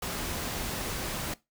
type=noise; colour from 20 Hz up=pink; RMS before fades=-34 dBFS; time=0.02-1.34 s; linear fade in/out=5 ms; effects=noise-tail reverb RT60 0.2 s tail -19 dB re dry